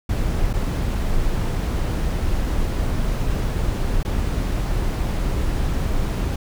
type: noise with dropouts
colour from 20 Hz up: brown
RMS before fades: -21 dBFS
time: 0.09-6.36 s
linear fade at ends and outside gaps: 5 ms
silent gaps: 0.531-0.536 / 4.031-4.049 s
effects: none